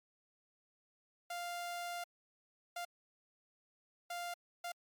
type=tone bursts at uneven times; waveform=sawtooth; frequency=698 Hz; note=F5; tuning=1 cent flat; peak=-36 dBFS; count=4; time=1.3-2.04 / 2.76-2.85 / 4.1-4.34 / 4.64-4.72 s; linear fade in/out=5 ms; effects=MP3 96 kbps